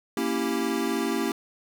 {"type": "chord", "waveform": "square", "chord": "A# diminished seventh", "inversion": "none", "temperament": "equal", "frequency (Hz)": [233.1, 277.2, 329.6, 392], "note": ["A#3", "C#4", "E4", "G4"], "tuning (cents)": [0, 0, 0, 0], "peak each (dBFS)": -31, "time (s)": [0.17, 1.32], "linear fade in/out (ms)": 2, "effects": []}